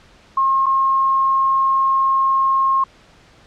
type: tone with dropouts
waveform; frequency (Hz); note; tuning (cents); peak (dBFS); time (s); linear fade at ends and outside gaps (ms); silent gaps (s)
sine; 1074; C6; +45; -13; 0.37-2.84; 5; 0.66-0.664
effects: pink hiss -49 dBFS RMS until 3.46 s + low-pass 5000 Hz 12 dB/octave